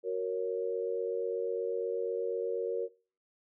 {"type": "chord", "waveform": "sine", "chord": "F# major", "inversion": "none", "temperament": "equal", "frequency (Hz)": [370, 466.2, 554.4], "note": ["F#4", "A#4", "C#5"], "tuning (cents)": [0, 0, 0], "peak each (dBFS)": [-36, -32, -38], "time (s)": [0.03, 2.89], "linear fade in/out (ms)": 50, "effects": ["noise-tail reverb RT60 0.4 s tail -22 dB re dry"]}